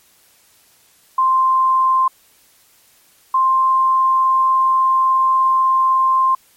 sine tone pair in turn, 1046.5 / 1050.6 Hz, C6 / C6, 0 / +7 cents, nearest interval unison, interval 7 cents, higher second, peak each -11 dBFS, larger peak neither, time 1.18-2.08 / 3.34-6.35 s, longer second, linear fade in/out 5 ms, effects white hiss -53 dBFS RMS until 6.56 s + MP3 64 kbps

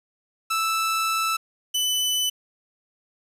sawtooth tone pair in turn, 1318.5 / 2998 Hz, E6 / F#7, 0 / +22 cents, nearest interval octave + major second, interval 1422 cents, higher second, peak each -18 dBFS, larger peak neither, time 0.5-1.37 / 1.74-2.3 s, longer first, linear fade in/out 10 ms, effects resampled to 32000 Hz + 8-bit

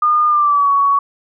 sine tone with pitch glide, 1216 to 1121.5 Hz, D#6 to C#6, -40 to +20 cents, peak -10 dBFS, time 0.02-0.99 s, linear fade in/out 5 ms, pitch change -140 cents, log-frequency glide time 0.27-0.7 s, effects none

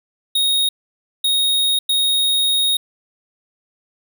square tone bursts at uneven times, 3740 Hz, A#7, 5 cents sharp, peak -15 dBFS, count 3, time 0.35-0.69 / 1.24-1.79 / 1.89-2.77 s, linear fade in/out 5 ms, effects none

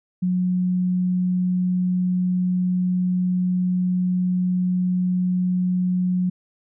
sine tone, 181.6 Hz, F#3, 32 cents flat, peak -18 dBFS, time 0.22-6.3 s, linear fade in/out 10 ms, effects none

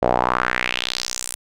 sawtooth tone with band-pass filter sweep, 61.74 Hz, B1, in tune, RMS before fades -22 dBFS, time 0.02-1.35 s, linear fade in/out 5 ms, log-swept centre 590 to 10000 Hz, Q 3, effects none

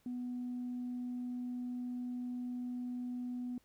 sine tone, 246.9 Hz, B3, in tune, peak -36 dBFS, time 0.06-3.58 s, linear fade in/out 2 ms, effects tanh soft clip ceiling -34 dBFS + pink hiss -72 dBFS RMS until 3.64 s

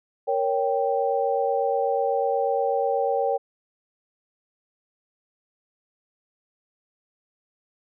sine chord, G diminished, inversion first, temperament equal, 466.2 / 554.4 / 784 Hz, Bb4 / Db5 / G5, 0 / 0 / 0 cents, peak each -25 dBFS, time 0.27-3.38 s, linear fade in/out 20 ms, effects none

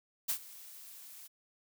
blue noise with ADSR envelope, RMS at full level -31 dBFS, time 0.28-1.28 s, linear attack 16 ms, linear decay 83 ms, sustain -20 dB, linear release 17 ms, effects none

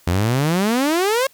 sawtooth exponential sweep, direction up, 82.5 to 554.4 Hz, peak -12 dBFS, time 0.07-1.27 s, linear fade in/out 5 ms, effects white hiss -53 dBFS RMS until 1.33 s

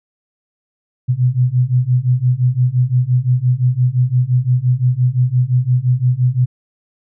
sine beating tone pair, 122.6 / 128.4 Hz, B2 / C3, -12 / -32 cents, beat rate 5.8 Hz, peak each -15 / -14 dBFS, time 1.08-6.46 s, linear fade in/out 20 ms, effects none

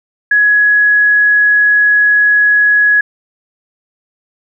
sine tone, 1678 Hz, G#6, 17 cents sharp, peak -6 dBFS, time 0.31-3.01 s, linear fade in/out 5 ms, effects none

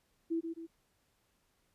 sine tone with echo, 330 Hz, E4, 2 cents sharp, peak -30 dBFS, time 0.3-0.41 s, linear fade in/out 20 ms, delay 130 ms, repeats 2, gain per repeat -6 dB, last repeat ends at 0.67 s, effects pink hiss -75 dBFS RMS until 1.74 s + resampled to 32000 Hz

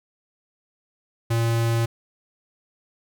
square tone, 115.5 Hz, A#2, 16 cents flat, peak -20 dBFS, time 1.3-1.86 s, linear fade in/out 10 ms, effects none

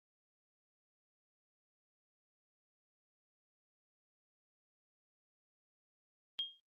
sine tone with exponential decay, 3233 Hz, G#7, 47 cents flat, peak -31 dBFS, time 6.39-6.6 s, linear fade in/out 0 ms, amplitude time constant 44 ms, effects Opus 24 kbps

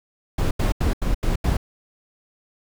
brown noise bursts, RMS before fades -20 dBFS, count 6, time 0.38-1.57 s, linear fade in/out 5 ms, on 130 ms, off 82 ms, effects none

